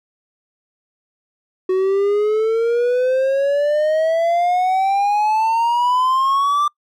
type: exponential sweep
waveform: triangle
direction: up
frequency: 370 to 1186 Hz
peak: -12 dBFS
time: 1.69-6.68 s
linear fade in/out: 5 ms
effects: noise-tail reverb RT60 0.1 s tail -25 dB re dry